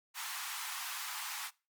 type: high-pass noise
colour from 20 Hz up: pink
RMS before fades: -41 dBFS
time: 0.14-1.51 s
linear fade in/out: 50 ms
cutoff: 860 Hz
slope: 48 dB/octave
effects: noise-tail reverb RT60 0.3 s tail -22 dB re dry + Opus 48 kbps